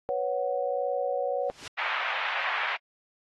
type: chord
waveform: sine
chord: B suspended second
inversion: none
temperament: just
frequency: 493.9 / 555.6 / 740.8 Hz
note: B4 / C#5 / F#5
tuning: 0 / +4 / +2 cents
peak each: -31 / -29 / -32 dBFS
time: 0.09-1.5 s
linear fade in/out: 0 ms
type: noise with exponential growth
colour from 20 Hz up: white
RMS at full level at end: -33 dBFS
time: 1.4-1.68 s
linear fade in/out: 5 ms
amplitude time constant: 59 ms
type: band-pass noise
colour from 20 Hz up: white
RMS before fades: -30 dBFS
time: 1.77-2.77 s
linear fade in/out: 20 ms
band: 760 to 2500 Hz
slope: 24 dB/octave
effects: low-pass 5000 Hz 12 dB/octave + AAC 32 kbps